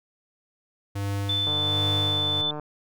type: tone with tremolo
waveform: square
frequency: 100 Hz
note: G2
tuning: 35 cents sharp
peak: -26 dBFS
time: 0.95-2.42 s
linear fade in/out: 10 ms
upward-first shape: sine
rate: 1.3 Hz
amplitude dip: 55%
type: tone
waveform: sine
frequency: 3520 Hz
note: A7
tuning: in tune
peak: -23 dBFS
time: 1.29-2.51 s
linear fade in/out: 5 ms
type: click train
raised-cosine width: 1 ms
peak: -21 dBFS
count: 170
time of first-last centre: 1.47-2.597 s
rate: 150 Hz
effects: none